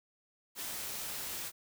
white noise, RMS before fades -40 dBFS, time 0.55-1.52 s, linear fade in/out 50 ms, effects none

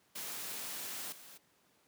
white noise with level steps, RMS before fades -42 / -54 dBFS, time 0.15-1.38 s, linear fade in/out 10 ms, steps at 1.12 s, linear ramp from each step 5 ms, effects pink hiss -70 dBFS RMS until 1.87 s + high-pass 150 Hz 12 dB/octave

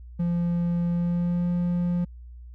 triangle tone with pitch glide, 172.6 to 175.41 Hz, F3 to F3, -20 to +8 cents, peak -20 dBFS, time 0.19-2.05 s, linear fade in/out 10 ms, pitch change +28 cents, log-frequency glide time 0.9-1.49 s, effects added 60 Hz sine -40 dBFS peak until 2.54 s

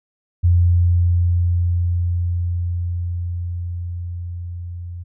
sine tone with level ramp, 87.31 Hz, F2, in tune, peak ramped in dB -10 to -28 dBFS, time 0.43-5.04 s, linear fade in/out 20 ms, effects none

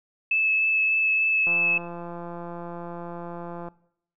sine tone with vibrato, 2610 Hz, E7, 18 cents flat, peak -19 dBFS, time 0.31-1.78 s, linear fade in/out 5 ms, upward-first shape sine, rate 3.4 Hz, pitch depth 9 cents each way
click train, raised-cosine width 1 ms, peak -24 dBFS, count 382, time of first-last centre 1.47-3.685 s, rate 172 Hz
effects noise-tail reverb RT60 0.7 s tail -20 dB re dry

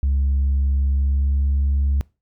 sine tone with pitch glide, 68.6 to 69.6 Hz, C#2 to C#2, -17 to +8 cents, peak -14 dBFS, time 0.03-2.01 s, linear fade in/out 0 ms, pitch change +25 cents, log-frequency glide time 0.89-1.45 s, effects noise-tail reverb RT60 0.3 s tail -25 dB re dry + tanh soft clip ceiling -14 dBFS

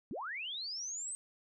sine linear sweep, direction up, 164.81 to 8340 Hz, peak -38 dBFS, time 0.11-1.15 s, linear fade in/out 0 ms, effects none

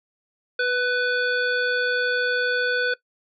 harmonic tone with a mistuned harmonic, 493.9 Hz, B4, in tune, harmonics 1 / 3 / 5 / 7 / 9, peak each -25 / -21 / -34 / -34 / -34 dBFS, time 0.59-2.94 s, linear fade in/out 5 ms, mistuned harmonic 3, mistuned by +15 cents, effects noise-tail reverb RT60 0.1 s tail -19 dB re dry

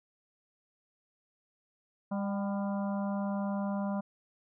harmonic tone with a mistuned harmonic, 200.1 Hz, G3, 36 cents sharp, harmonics 1 / 3 / 4 / 5 / 6 / 7, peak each -31 / -39 / -43 / -43 / -50 / -51 dBFS, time 2.11-4.01 s, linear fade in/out 10 ms, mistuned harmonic 4, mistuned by -49 cents, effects none

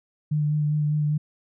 sine tone with vibrato, 150 Hz, D3, 37 cents sharp, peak -20 dBFS, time 0.31-1.18 s, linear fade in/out 10 ms, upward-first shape sine, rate 5 Hz, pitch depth 18 cents each way, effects none

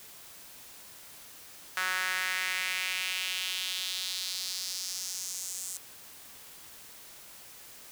sawtooth tone with high-pass filter sweep, 185 Hz, F#3, in tune, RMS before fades -34 dBFS, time 1.77-5.77 s, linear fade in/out 0 ms, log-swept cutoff 1500 to 7700 Hz, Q 2.5, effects white hiss -50 dBFS RMS until 7.91 s

